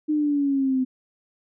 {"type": "exponential sweep", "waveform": "sine", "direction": "down", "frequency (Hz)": [306.8, 255.7], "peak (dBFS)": -19, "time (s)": [0.08, 0.85], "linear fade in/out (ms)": 20, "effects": []}